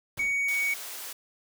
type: noise with exponential decay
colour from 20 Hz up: pink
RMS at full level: -39 dBFS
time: 0.17-0.49 s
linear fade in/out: 5 ms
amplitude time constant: 69 ms
type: tone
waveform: triangle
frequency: 2241 Hz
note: C#7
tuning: 18 cents sharp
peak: -23 dBFS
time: 0.19-0.74 s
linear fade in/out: 5 ms
type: high-pass noise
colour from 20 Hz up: white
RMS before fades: -39 dBFS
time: 0.48-1.13 s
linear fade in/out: 5 ms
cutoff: 430 Hz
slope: 12 dB/octave
effects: none